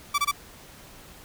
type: tone bursts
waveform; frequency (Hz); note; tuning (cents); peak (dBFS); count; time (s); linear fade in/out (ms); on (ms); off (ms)
sawtooth; 1157; D6; -26; -17; 3; 0.14-0.315; 10; 43; 23
effects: pink hiss -48 dBFS RMS until 1.24 s